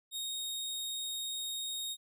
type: tone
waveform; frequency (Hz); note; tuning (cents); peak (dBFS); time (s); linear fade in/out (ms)
sawtooth; 3729; A#7; 0; -33; 0.11-1.97; 50
effects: none